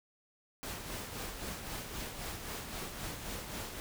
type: noise with tremolo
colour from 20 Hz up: pink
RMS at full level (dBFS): -40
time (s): 0.63-3.8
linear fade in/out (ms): 0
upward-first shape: sine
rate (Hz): 3.8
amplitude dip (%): 45
effects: none